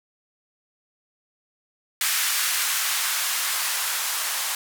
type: noise with band-pass filter sweep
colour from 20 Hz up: violet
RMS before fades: -25 dBFS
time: 2.01-4.55 s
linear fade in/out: 2 ms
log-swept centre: 1500 to 930 Hz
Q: 1.2
effects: none